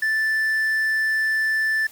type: tone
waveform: triangle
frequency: 1760 Hz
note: A6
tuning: in tune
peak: -17 dBFS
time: 0.02-1.87 s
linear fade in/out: 5 ms
effects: white hiss -47 dBFS RMS until 1.91 s